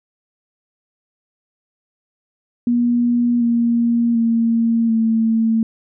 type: tone with pitch steps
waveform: sine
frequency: 240 / 234.8 / 229.7 / 224.7 Hz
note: B3 / A#3 / A#3 / A3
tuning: -49 / +13 / -25 / +37 cents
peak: -13 dBFS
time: 2.67-5.63 s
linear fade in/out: 2 ms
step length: 740 ms
effects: none